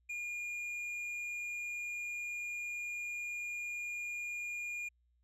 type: tone with tanh clipping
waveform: triangle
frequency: 2423 Hz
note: D#7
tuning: 47 cents flat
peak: -39 dBFS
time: 0.09-4.89 s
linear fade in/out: 10 ms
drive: 10 dB
effects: added 60 Hz sine -70 dBFS peak until 5.23 s